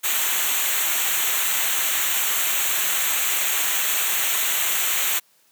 white noise with comb filter, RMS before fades -22 dBFS, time 0.03-5.2 s, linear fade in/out 20 ms, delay 0.2 ms, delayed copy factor -0.85, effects white hiss -60 dBFS RMS until 5.51 s + high-pass 150 Hz 12 dB/octave

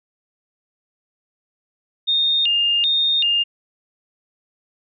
sine tone with vibrato, 3217 Hz, G7, 44 cents sharp, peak -15 dBFS, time 2.07-3.44 s, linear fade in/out 20 ms, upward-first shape square, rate 1.3 Hz, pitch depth 230 cents each way, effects none

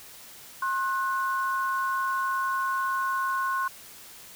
sine tone pair together, 1067 / 1480 Hz, C6 / F#6, +34 / 0 cents, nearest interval tritone, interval 566 cents, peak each -26 / -30 dBFS, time 0.62-3.68 s, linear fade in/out 5 ms, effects white hiss -47 dBFS RMS until 4.35 s

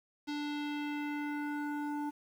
square tone with low-pass filter sweep, 293.7 Hz, D4, in tune, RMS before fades -37 dBFS, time 0.27-2.11 s, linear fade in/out 20 ms, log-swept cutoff 4600 to 1000 Hz, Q 1.9, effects 10-bit

